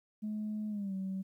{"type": "tone with pitch glide", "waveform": "sine", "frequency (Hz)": [213, 190.86], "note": ["G#3", "G3"], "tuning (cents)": [44, -46], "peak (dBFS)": -33, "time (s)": [0.22, 1.23], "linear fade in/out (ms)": 20, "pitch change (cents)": -190, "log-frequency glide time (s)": [0.69, 0.94], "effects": ["tanh soft clip ceiling -31 dBFS", "12-bit"]}